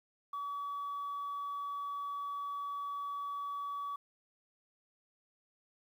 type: tone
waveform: sine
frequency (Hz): 1139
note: C#6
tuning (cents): +47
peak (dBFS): -35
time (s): 0.33-3.96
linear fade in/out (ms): 5
effects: tanh soft clip ceiling -34 dBFS + 11-bit